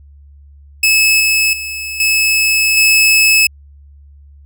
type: tone with level steps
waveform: sawtooth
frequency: 2595 Hz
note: E7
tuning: 28 cents flat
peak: -5 / -7 / -18 / -7 / -4 dBFS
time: 0.83-3.47 s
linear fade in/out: 5 ms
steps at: 1.2 / 1.53 / 2 / 2.77 s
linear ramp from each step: 2 ms
effects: added 71 Hz sine -38 dBFS peak until 4.45 s